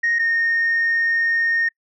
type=tone pair in turn; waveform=sine; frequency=1864.7 / 1842.2 Hz; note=A#6 / A#6; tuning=0 / -21 cents; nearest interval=unison; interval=21 cents; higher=first; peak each=-15 dBFS; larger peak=neither; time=0.03-0.19 / 0.19-1.69 s; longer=second; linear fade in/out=10 ms; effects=noise-tail reverb RT60 0.1 s tail -26 dB re dry + tanh soft clip ceiling -13 dBFS

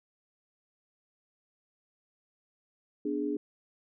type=chord; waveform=sine; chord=G# diminished; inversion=first; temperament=equal; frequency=246.9 / 293.7 / 415.3 Hz; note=B3 / D4 / G#4; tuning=0 / 0 / 0 cents; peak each=-37 / -31 / -34 dBFS; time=3.05-3.37 s; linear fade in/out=5 ms; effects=none

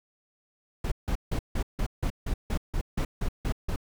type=noise bursts; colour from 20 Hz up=brown; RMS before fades=-27 dBFS; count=13; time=0.84-3.761 s; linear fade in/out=5 ms; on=77 ms; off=160 ms; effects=none

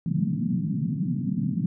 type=band-pass noise; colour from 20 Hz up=white; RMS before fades=-26 dBFS; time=0.06-1.66 s; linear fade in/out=2 ms; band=130 to 230 Hz; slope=48 dB/octave; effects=none

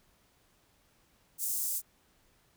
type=high-pass noise; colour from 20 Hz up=pink; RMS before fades=-33 dBFS; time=1.38-1.82 s; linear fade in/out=50 ms; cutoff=7500 Hz; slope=24 dB/octave; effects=pink hiss -68 dBFS RMS until 2.56 s

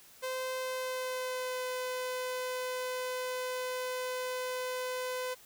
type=tone with pitch glide; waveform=sawtooth; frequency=516 to 506.5 Hz; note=C5 to B4; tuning=-24 to +44 cents; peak=-30 dBFS; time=0.22-5.35 s; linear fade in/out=20 ms; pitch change=-32 cents; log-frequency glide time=0.58-1.66 s; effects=white hiss -57 dBFS RMS until 5.45 s

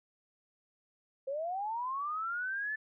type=linear sweep; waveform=sine; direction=up; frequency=521 to 1760 Hz; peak=-33 dBFS; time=1.27-2.76 s; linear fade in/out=10 ms; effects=none

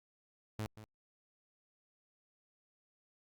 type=tone with echo; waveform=sawtooth; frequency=108.1 Hz; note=A2; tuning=30 cents flat; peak=-33 dBFS; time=0.59-0.66 s; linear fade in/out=0 ms; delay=180 ms; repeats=1; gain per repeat=-13 dB; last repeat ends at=0.84 s; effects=Opus 48 kbps

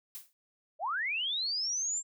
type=noise with exponential decay; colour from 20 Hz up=blue; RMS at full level=-39 dBFS; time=0.15-0.33 s; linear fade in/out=0 ms; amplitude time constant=39 ms
type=linear sweep; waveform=sine; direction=up; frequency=560 to 7490 Hz; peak=-30 dBFS; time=0.79-2.03 s; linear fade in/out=50 ms
effects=none

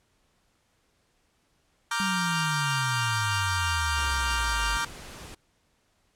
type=chord; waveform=sawtooth; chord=G minor seventh; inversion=first; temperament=equal; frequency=932.3 / 1174.7 / 1396.9 / 1568 Hz; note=Bb5 / D6 / F6 / G6; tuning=0 / 0 / 0 / 0 cents; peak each=-28 dBFS; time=1.91-4.85 s; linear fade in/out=5 ms
type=exponential sweep; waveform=sine; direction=down; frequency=197.6 to 49 Hz; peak=-29 dBFS; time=2-4.77 s; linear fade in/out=0 ms
type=noise; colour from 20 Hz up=pink; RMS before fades=-43 dBFS; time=3.96-5.35 s; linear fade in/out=10 ms
effects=pink hiss -69 dBFS RMS until 6.15 s + low-pass 10000 Hz 12 dB/octave

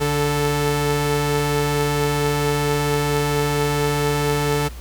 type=tone pair together; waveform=sawtooth; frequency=145.06 / 439.6 Hz; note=D3 / A4; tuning=-21 / -2 cents; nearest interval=octave + perfect fifth; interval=1919 cents; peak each=-17 dBFS; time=0-4.69 s; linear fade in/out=20 ms; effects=added 60 Hz sine -32 dBFS peak until 4.8 s + pink hiss -43 dBFS RMS until 4.8 s

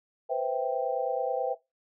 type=chord; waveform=sine; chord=C major seventh; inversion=third; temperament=equal; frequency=493.9 / 523.3 / 659.3 / 784 Hz; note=B4 / C5 / E5 / G5; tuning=0 / 0 / 0 / 0 cents; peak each=-32 dBFS; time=0.29-1.55 s; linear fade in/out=20 ms; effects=noise-tail reverb RT60 0.2 s tail -18 dB re dry

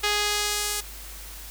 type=tone with band-pass filter sweep; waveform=sawtooth; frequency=415.3 Hz; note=G#4; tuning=in tune; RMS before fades=-26 dBFS; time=0.03-0.81 s; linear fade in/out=10 ms; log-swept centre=3400 to 10000 Hz; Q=0.78; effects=added 50 Hz sine -41 dBFS peak until 1.5 s + white hiss -42 dBFS RMS until 1.5 s

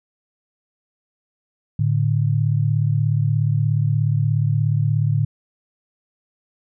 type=tone pair together; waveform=sine; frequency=110 / 146.83 Hz; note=A2 / D3; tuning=0 / 0 cents; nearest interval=perfect fourth; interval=500 cents; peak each=-18 / -19 dBFS; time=1.79-5.25 s; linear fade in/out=5 ms; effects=none

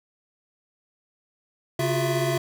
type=tone cluster; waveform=square; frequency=136.5 / 346.9 / 362.8 / 664 Hz; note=C#3 / F4 / F#4 / E5; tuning=-26 / -12 / -34 / +12 cents; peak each=-27 / -29 / -31 / -28 dBFS; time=1.79-2.38 s; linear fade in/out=5 ms; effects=none

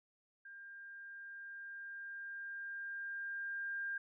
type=tone with level ramp; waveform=sine; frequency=1600 Hz; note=G6; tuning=35 cents sharp; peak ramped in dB=-50 to -37 dBFS; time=0.45-3.98 s; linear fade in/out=5 ms; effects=none

